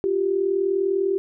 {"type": "tone pair together", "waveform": "sine", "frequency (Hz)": [350.6, 390.6], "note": ["F4", "G4"], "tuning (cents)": [7, -6], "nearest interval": "major second", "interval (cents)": 187, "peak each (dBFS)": [-25, -20], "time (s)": [0.04, 1.18], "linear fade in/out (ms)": 0, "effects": []}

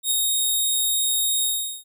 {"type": "tone with ADSR envelope", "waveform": "10% pulse", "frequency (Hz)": 3729, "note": "A#7", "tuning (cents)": 0, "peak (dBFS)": -10, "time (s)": [0.03, 1.84], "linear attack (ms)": 80, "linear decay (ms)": 6, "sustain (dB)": -2, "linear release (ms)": 400, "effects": []}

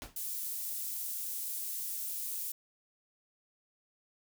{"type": "noise with exponential decay", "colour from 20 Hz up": "pink", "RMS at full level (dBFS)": -40, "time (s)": [0.02, 0.2], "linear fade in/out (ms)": 0, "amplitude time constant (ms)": 39}
{"type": "high-pass noise", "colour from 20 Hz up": "pink", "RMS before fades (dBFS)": -38, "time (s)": [0.16, 2.52], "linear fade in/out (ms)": 5, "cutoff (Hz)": 12000, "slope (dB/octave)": 12}
{"effects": []}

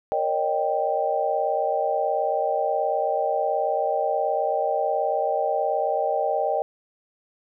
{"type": "chord", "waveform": "sine", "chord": "Eb dominant seventh", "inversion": "second", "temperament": "equal with one note detuned", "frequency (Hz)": [466.2, 554.4, 613, 784], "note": ["Bb4", "Db5", "Eb5", "G5"], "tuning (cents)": [0, 0, -26, 0], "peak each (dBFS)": [-29, -28, -25, -25], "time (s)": [0.12, 6.62], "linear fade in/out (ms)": 0, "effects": []}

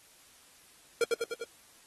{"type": "tone with echo", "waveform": "square", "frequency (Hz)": 467.2, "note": "A#4", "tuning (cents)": 4, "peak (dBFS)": -24, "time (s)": [1.01, 1.04], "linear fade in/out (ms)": 2, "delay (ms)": 100, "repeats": 4, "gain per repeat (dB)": -3, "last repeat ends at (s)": 1.44, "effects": ["white hiss -59 dBFS RMS until 1.86 s", "AAC 32 kbps"]}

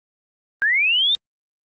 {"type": "linear sweep", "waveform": "sine", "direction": "up", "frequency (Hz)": [1568, 3694], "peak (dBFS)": -15, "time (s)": [0.62, 1.15], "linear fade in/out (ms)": 0, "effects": ["Opus 32 kbps"]}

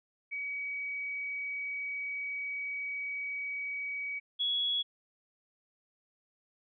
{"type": "tone pair in turn", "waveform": "sine", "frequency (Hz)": [2267, 3358], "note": ["C#7", "G#7"], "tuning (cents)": [38, 18], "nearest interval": "perfect fifth", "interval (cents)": 680, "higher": "second", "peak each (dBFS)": [-34, -28], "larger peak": "second", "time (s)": [[0.31, 4.2], [4.39, 4.83]], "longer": "first", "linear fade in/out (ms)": 20, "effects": []}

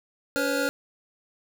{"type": "tone cluster", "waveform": "square", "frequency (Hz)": [283.2, 499.2, 550, 1413], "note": ["C#4", "B4", "C#5", "F6"], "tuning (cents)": [37, 19, -14, 20], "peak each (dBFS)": -30, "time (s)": [0.36, 0.69], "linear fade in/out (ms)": 0, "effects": []}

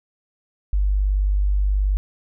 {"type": "tone", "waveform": "sine", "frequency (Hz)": 49.35, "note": "G1", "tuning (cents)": 12, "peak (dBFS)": -16, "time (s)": [0.73, 1.97], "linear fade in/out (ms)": 0, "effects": []}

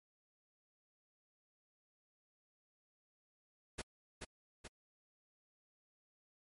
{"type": "noise with echo", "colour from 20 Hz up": "pink", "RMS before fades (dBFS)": -42, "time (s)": [3.78, 3.82], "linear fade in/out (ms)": 10, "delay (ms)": 430, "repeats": 2, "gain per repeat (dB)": -4, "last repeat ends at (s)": 4.68, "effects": ["MP3 48 kbps"]}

